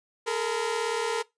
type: tone cluster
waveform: sawtooth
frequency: 424.9 / 462.7 / 1008 Hz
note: G#4 / A#4 / B5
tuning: +40 / -13 / +35 cents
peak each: -28 / -24 / -33 dBFS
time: 0.26-1.23 s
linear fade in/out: 20 ms
effects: noise-tail reverb RT60 0.2 s tail -22 dB re dry + resampled to 22050 Hz